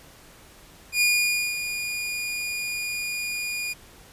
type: tone with ADSR envelope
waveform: sawtooth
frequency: 2436 Hz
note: D#7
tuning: 37 cents flat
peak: -14 dBFS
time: 0.92-3.74 s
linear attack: 92 ms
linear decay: 540 ms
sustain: -10 dB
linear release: 21 ms
effects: pink hiss -50 dBFS RMS until 4.12 s + resampled to 32000 Hz